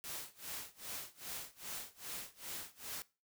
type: noise with tremolo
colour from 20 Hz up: white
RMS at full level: -43 dBFS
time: 0.04-3.02 s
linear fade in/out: 0 ms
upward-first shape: sine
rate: 2.5 Hz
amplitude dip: 95%
effects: noise-tail reverb RT60 0.3 s tail -20 dB re dry